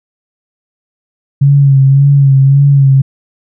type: tone with vibrato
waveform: sine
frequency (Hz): 138.2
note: C#3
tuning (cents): -5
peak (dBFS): -3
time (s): 1.41-3.02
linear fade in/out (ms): 10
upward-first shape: sine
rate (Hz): 1.8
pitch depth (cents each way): 42
effects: none